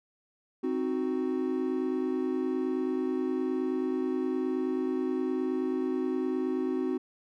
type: chord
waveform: triangle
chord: C diminished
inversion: none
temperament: equal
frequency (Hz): 261.6 / 311.1 / 370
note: C4 / Eb4 / Gb4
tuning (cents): 0 / 0 / 0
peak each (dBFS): -29 / -32 / -29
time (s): 0.63-6.98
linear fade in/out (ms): 10
effects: none